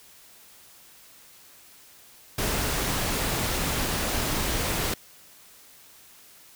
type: noise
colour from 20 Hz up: pink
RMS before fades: -27 dBFS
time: 2.38-4.94 s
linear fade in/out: 5 ms
effects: white hiss -52 dBFS RMS until 6.55 s